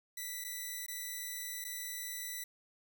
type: tone with dropouts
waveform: 5% pulse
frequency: 1975.5 Hz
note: B6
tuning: in tune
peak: -29 dBFS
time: 0.17-2.44 s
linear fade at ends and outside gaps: 5 ms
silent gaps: 0.442-0.446 / 0.864-0.882 / 1.643-1.648 s
effects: none